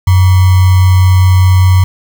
sine tone with sample-and-hold, 92.5 Hz, F#2, in tune, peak -3 dBFS, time 0.07-1.84 s, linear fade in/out 5 ms, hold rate 1050 Hz, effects none

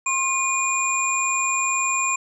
sine tone cluster, 1062 / 2440 / 7340 Hz, C6 / D#7 / A#8, +25 / -34 / -28 cents, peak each -24 dBFS, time 0.06-2.16 s, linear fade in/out 5 ms, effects none

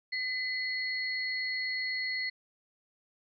sine tone pair together, 2022 / 4332 Hz, B6 / C#8, +40 / -41 cents, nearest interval octave + minor second, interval 1319 cents, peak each -32 / -36 dBFS, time 0.12-2.3 s, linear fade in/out 10 ms, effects none

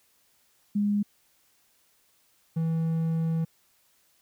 sine / triangle tone pair in turn, 205.3 / 162.95 Hz, G#3 / E3, -20 / -20 cents, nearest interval major third, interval 400 cents, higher first, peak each -22 dBFS, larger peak neither, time 0.75-1.03 / 2.56-3.45 s, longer second, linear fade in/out 10 ms, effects white hiss -66 dBFS RMS until 4.21 s

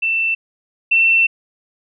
sine tone pair in turn, 2674 / 2691 Hz, E7 / E7, +24 / +35 cents, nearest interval unison, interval 11 cents, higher second, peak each -15 / -10 dBFS, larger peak second, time 0.02-0.35 / 0.91-1.27 s, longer second, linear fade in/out 10 ms, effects none

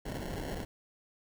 pink noise with sample-and-hold, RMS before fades -38 dBFS, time 0.05-0.65 s, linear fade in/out 10 ms, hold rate 1225 Hz, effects none

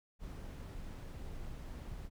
brown noise, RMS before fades -45 dBFS, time 0.19-2.1 s, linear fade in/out 50 ms, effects none

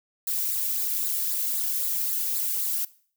violet noise with flanger, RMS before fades -27 dBFS, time 0.27-2.85 s, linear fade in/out 5 ms, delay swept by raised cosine 0.33 to 1.63 ms, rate 3.8 Hz, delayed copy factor -0.65, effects noise-tail reverb RT60 0.5 s tail -20 dB re dry

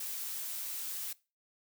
blue noise, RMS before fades -39 dBFS, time 0-1.13 s, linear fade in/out 5 ms, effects noise-tail reverb RT60 0.3 s tail -21 dB re dry

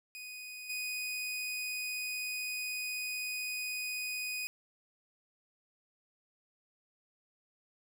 sawtooth tone with level steps, 2489 Hz, D#7, in tune, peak -40 / -32 dBFS, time 0.15-4.47 s, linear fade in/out 0 ms, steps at 0.69 s, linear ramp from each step 10 ms, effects none

